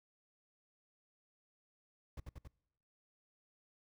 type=noise with echo; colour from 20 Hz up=brown; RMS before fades=-44 dBFS; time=2.17-2.2 s; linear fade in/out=5 ms; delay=92 ms; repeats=3; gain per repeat=-2 dB; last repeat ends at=2.476 s; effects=noise-tail reverb RT60 0.9 s tail -25 dB re dry